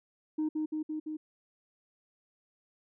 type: tone with echo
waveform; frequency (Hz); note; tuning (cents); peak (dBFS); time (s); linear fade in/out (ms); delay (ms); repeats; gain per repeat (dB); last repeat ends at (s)
sine; 309.3; D#4; -10; -26; 0.38-0.49; 10; 170; 4; -2; 1.17
effects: tanh soft clip ceiling -26 dBFS